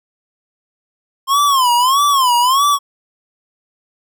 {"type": "tone with vibrato", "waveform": "square", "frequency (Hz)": 1053, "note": "C6", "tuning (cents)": 11, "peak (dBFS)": -11, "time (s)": [1.27, 2.79], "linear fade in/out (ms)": 50, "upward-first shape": "sine", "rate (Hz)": 1.6, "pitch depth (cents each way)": 170, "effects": []}